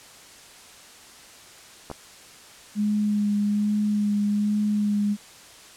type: clicks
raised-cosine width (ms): 1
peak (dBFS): -21 / -19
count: 2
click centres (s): 1.901 / 1.914
type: tone with vibrato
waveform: sine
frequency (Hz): 207.7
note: G#3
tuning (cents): 0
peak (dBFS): -20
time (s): 2.75-5.17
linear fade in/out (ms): 50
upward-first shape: sine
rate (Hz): 1.2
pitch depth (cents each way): 17
effects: white hiss -47 dBFS RMS until 5.76 s + low-pass 9000 Hz 12 dB/octave